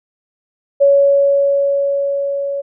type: tone with level ramp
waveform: sine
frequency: 560 Hz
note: C#5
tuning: 18 cents sharp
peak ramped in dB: -6 to -18 dBFS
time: 0.8-2.62 s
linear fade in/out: 20 ms
effects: none